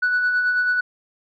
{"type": "tone with tremolo", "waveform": "sine", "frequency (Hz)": 1480, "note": "F#6", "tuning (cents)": 0, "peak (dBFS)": -14, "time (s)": [0.02, 0.81], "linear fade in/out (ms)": 10, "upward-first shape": "sine", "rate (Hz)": 9.2, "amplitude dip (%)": 40, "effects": ["tanh soft clip ceiling -14 dBFS"]}